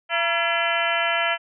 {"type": "harmonic tone with a mistuned harmonic", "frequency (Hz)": 338.4, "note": "E4", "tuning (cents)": 45, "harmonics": [2, 3, 4, 5, 6, 7, 8, 9], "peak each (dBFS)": [-26, -30, -27, -27, -29, -28, -30, -29], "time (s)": [0.09, 1.38], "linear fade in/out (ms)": 50, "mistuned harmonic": 3, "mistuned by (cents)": -100, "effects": []}